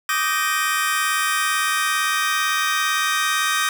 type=chord; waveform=sawtooth; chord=Eb major seventh; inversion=third; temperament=just; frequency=1166.7 / 1244.5 / 1555.6 / 1866.8 Hz; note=D6 / Eb6 / G6 / Bb6; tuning=-12 / 0 / -14 / +2 cents; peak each=-22 / -20 / -20 / -21 dBFS; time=0.09-3.69 s; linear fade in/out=2 ms; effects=none